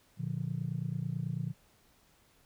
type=chord; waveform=sine; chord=Bb major; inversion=none; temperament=just; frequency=116.54 / 145.68 / 174.81 Hz; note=Bb2 / D3 / F3; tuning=0 / -14 / +2 cents; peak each=-37 / -35 / -37 dBFS; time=0.17-1.54 s; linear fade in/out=50 ms; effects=tanh soft clip ceiling -24 dBFS + pink hiss -66 dBFS RMS until 2.45 s